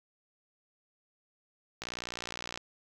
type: click train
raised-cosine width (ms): 0.2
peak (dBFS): -20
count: 46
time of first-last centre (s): 1.82-2.575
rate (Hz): 59.6
effects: 9-bit